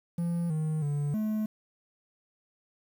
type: tone with pitch steps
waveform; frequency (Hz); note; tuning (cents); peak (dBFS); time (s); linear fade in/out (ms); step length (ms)
triangle; 170.9 / 156.1 / 144.9 / 215.4; F3 / D#3 / D3 / A3; -37 / +6 / -23 / -37; -25; 0.18-1.46; 5; 320
effects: 9-bit